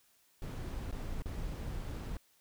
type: noise with dropouts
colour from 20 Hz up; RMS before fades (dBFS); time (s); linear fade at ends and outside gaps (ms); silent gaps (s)
brown; -39; 0.42-2.17; 1; 0.913-0.925 / 1.221-1.258
effects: white hiss -69 dBFS RMS until 2.4 s

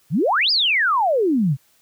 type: exponential two-way sweep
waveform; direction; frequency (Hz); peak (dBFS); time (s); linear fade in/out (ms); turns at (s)
sine; up then down; 123.47 to 5170 to 123.47; -15; 0.1-1.57; 50; 0.51
effects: white hiss -59 dBFS RMS until 1.81 s

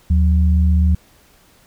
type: tone pair together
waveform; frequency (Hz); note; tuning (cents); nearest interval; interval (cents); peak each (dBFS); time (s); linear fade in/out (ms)
sine; 76.5 / 180.69; D#2 / F#3; -29 / -41; octave + minor third; 1488; -11 / -20; 0.1-0.95; 5
effects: pink hiss -52 dBFS RMS until 1.66 s

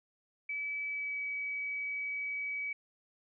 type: tone with pitch glide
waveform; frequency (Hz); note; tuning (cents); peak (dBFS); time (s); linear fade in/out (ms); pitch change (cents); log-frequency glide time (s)
sine; 2296 to 2278; D7 to C#7; -40 to +47; -34; 0.49-2.73; 5; -13; 0.87-1.22
effects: none

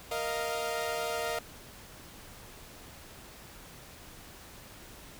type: chord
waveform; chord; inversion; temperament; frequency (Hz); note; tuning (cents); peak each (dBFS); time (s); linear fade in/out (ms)
sawtooth; Bb suspended fourth; none; equal with one note detuned; 466.2 / 622.3 / 695.2; Bb4 / Eb5 / F5; 0 / 0 / -8; -32; 0.11-1.39; 5
effects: pink hiss -50 dBFS RMS until 5.19 s

